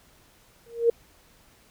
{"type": "tone with exponential growth", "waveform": "sine", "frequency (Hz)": 466.2, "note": "A#4", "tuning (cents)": 0, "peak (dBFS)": -13, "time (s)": [0.66, 0.9], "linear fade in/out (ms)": 5, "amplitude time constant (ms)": 51, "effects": ["pink hiss -58 dBFS RMS until 1.7 s"]}